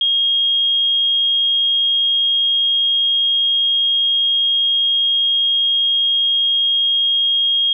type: tone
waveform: sine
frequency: 3255 Hz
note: G#7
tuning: 36 cents flat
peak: -13 dBFS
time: 0.01-7.73 s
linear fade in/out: 2 ms
effects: none